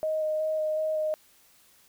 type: tone with vibrato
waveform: sine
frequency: 622.3 Hz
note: D#5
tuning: in tune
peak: -25 dBFS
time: 0.03-1.14 s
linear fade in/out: 0 ms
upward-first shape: square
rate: 2.7 Hz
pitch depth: 10 cents each way
effects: white hiss -60 dBFS RMS until 1.88 s